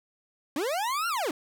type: linear two-way sweep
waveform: 40% pulse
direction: up then down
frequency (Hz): 258.2 to 1420 to 258.2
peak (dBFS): -26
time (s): 0.56-1.31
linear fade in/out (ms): 2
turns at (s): 1.08
effects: none